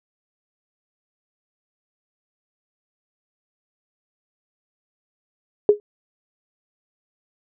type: tone with exponential decay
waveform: sine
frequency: 415.3 Hz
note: G#4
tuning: in tune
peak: -5 dBFS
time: 5.69-5.8 s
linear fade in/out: 1 ms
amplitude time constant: 22 ms
effects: none